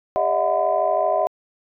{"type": "tone cluster", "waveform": "sine", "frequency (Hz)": [402.4, 590, 643, 728, 1012], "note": ["G4", "D5", "E5", "F#5", "B5"], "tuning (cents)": [45, 8, -43, -28, 42], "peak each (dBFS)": [-29, -24, -20, -22, -27], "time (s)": [0.16, 1.27], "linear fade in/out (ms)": 0, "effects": ["tanh soft clip ceiling -6 dBFS"]}